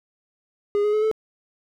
triangle tone with pitch steps, 410.3 / 418.9 / 427.7 / 436.7 Hz, G#4 / G#4 / A4 / A4, -21 / +15 / -49 / -13 cents, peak -16 dBFS, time 0.75-1.114 s, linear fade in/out 0 ms, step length 91 ms, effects none

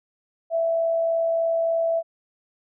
sine tone with amplitude modulation, 662 Hz, E5, 7 cents sharp, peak -18 dBFS, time 0.5-2.03 s, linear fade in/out 50 ms, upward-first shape sine, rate 63.4 Hz, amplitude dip 30%, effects none

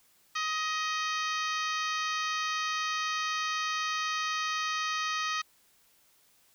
harmonic tone with a mistuned harmonic, 628 Hz, D#5, 16 cents sharp, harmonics 2 / 3 / 4 / 5 / 6 / 7 / 8 / 9 / 10, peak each -32 / -36 / -38 / -40 / -42 / -43 / -44 / -45 / -46 dBFS, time 0.35-5.42 s, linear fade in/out 10 ms, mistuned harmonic 9, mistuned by +41 cents, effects white hiss -65 dBFS RMS until 6.54 s

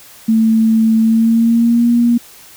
sine tone with pitch glide, 222.8 to 237.4 Hz, A3 to A#3, +22 to +32 cents, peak -8 dBFS, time 0.28-2.18 s, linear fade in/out 10 ms, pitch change +110 cents, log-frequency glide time 1-1.89 s, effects white hiss -40 dBFS RMS until 2.56 s

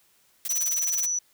blue noise with tremolo, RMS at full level -29 dBFS, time 0.45-1.06 s, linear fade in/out 0 ms, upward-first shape sine, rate 19 Hz, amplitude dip 95%
sine tone, 5930 Hz, F#8, 3 cents sharp, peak -24 dBFS, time 0.49-1.19 s, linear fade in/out 5 ms
effects white hiss -63 dBFS RMS until 1.33 s

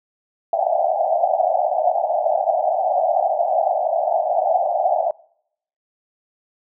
pink band-pass noise, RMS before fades -19 dBFS, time 0.53-5.11 s, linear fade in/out 2 ms, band 610 to 790 Hz, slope 96 dB/octave, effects noise-tail reverb RT60 0.7 s tail -24 dB re dry

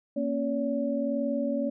sine tone cluster, 234.1 / 275.8 / 570 Hz, A#3 / C#4 / C#5, +8 / -9 / +48 cents, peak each -30 dBFS, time 0.16-1.7 s, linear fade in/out 10 ms, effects none

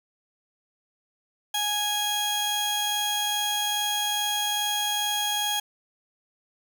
sawtooth tone pair together, 830.6 / 3280 Hz, G#5 / G#7, 0 / -22 cents, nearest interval 2 octaves, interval 2378 cents, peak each -25 / -23 dBFS, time 1.54-5.6 s, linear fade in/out 5 ms, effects none

